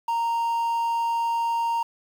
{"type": "tone with quantisation", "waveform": "triangle", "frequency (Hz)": 928, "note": "A#5", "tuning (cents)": -8, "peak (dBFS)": -20, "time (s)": [0.08, 1.83], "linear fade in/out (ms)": 5, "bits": 8, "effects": []}